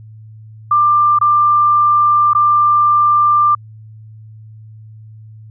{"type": "tone with dropouts", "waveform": "sine", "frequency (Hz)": 1188, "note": "D6", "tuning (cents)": 20, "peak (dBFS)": -8, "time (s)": [0.71, 3.55], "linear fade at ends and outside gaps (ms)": 5, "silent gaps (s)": [[1.188, 1.212], [2.334, 2.349]], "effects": ["added 109 Hz sine -34 dBFS peak until 5.5 s"]}